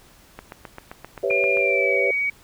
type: click train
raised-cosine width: 0.5 ms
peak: -20 dBFS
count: 10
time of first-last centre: 0.39-1.571 s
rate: 7.62 Hz
type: chord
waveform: sine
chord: C# half-diminished seventh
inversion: second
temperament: equal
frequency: 392 / 493.9 / 554.4 / 659.3 Hz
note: G4 / B4 / C#5 / E5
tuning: 0 / 0 / 0 / 0 cents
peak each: -25 / -25 / -24 / -30 dBFS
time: 1.23-2.11 s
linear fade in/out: 5 ms
type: tone with pitch glide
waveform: sine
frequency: 2405 to 2257 Hz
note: D7 to C#7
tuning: +41 to +31 cents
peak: -20 dBFS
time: 1.3-2.3 s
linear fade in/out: 5 ms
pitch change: -110 cents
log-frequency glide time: 1.55-1.98 s
effects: pink hiss -52 dBFS RMS until 2.43 s